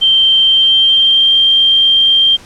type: tone with pitch glide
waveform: sine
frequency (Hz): 3136 to 3172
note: G7 to G7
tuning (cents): 0 to +20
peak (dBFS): -6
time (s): 0.01-2.37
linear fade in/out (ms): 20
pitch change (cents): +20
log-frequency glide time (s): 0.42-1.32
effects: pink hiss -38 dBFS RMS until 2.45 s + low-pass 8000 Hz 12 dB/octave